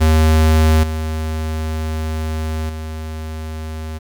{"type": "tone with level steps", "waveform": "square", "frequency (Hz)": 78.8, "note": "D#2", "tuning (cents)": 23, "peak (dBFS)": [-10, -20, -25], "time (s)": [0, 3.99], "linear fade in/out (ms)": 20, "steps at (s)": [0.83, 2.69], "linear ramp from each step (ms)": 5, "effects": ["8-bit"]}